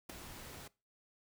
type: noise with ADSR envelope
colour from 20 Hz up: pink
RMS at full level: -43 dBFS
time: 0.09-0.68 s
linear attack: 8 ms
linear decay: 8 ms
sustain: -7 dB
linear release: 8 ms
effects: noise-tail reverb RT60 0.3 s tail -22 dB re dry